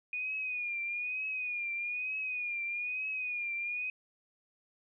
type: tone with vibrato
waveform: sine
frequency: 2460 Hz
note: D#7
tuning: 20 cents flat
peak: -33 dBFS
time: 0.13-3.9 s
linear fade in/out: 2 ms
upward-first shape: triangle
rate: 1.1 Hz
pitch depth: 78 cents each way
effects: none